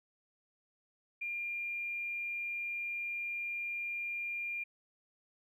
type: tone with tanh clipping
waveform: triangle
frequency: 2400 Hz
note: D7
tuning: 37 cents sharp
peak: -35 dBFS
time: 1.21-4.64 s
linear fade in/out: 10 ms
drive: 2 dB
effects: none